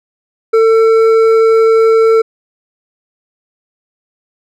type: tone with hard clipping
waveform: sine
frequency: 448.1 Hz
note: A4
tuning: 32 cents sharp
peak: -7 dBFS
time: 0.53-2.22 s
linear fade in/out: 10 ms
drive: 7 dB
effects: none